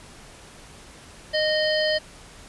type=harmonic tone; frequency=617 Hz; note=D#5; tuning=15 cents flat; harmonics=1 / 3 / 5 / 7 / 8; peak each=-22 / -27 / -29 / -30 / -31 dBFS; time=1.33-1.99 s; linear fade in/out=20 ms; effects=pink hiss -46 dBFS RMS until 2.48 s + resampled to 24000 Hz